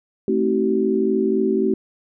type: chord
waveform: sine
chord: A diminished seventh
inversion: none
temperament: just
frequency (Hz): 220 / 264 / 316.8 / 380.2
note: A3 / C4 / Eb4 / Gb4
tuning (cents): 0 / +16 / +31 / +47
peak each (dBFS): -22 / -24 / -25 / -19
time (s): 0.28-1.74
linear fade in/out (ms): 2
effects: none